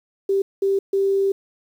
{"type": "tone bursts at uneven times", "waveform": "sine", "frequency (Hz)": 392, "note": "G4", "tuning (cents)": 0, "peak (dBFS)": -16, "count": 3, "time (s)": [[0.29, 0.42], [0.62, 0.79], [0.93, 1.32]], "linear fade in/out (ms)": 5, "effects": ["8-bit"]}